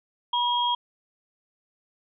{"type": "tone pair together", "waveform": "sine", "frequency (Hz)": [969, 3259], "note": ["B5", "G#7"], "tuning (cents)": [-33, -33], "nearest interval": "octave + major sixth", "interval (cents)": 2100, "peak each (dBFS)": [-23, -26], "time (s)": [0.33, 0.75], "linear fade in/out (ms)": 5, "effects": []}